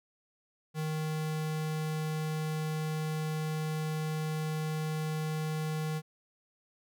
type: tone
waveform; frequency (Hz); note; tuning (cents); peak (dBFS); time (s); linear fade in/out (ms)
square; 155.8; D#3; +3; -32; 0.74-6.02; 50
effects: none